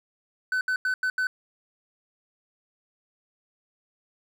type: tone bursts at uneven times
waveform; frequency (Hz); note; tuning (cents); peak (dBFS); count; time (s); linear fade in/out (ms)
triangle; 1511; F#6; +36; -21; 5; 0.52-0.61 / 0.68-0.76 / 0.85-0.94 / 1.03-1.1 / 1.18-1.27; 2
effects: none